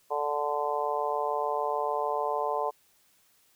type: harmonic tone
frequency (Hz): 146.83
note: D3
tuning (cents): 0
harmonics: 3 / 4 / 5 / 6 / 7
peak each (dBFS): -33 / -33 / -33 / -33 / -33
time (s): 0.1-2.71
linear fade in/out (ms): 20
effects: white hiss -65 dBFS RMS until 3.55 s